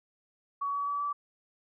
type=tone with pitch steps; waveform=sine; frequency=1128 / 1137.2 / 1146.4 / 1155.7 Hz; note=C#6 / C#6 / D6 / D6; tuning=+30 / +44 / -42 / -28 cents; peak=-29 dBFS; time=0.61-1.13 s; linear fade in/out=10 ms; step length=130 ms; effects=none